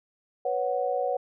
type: chord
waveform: sine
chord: B suspended second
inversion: none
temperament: equal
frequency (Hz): 493.9 / 554.4 / 740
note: B4 / C#5 / F#5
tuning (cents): 0 / 0 / 0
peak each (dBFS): -29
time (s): 0.45-1.17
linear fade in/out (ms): 5
effects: none